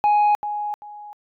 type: tone with echo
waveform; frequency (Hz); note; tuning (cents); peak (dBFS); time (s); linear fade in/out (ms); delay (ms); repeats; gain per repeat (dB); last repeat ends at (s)
sine; 833; G#5; +5; -11; 0.04-0.35; 0; 390; 2; -12; 1.13
effects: tanh soft clip ceiling -13 dBFS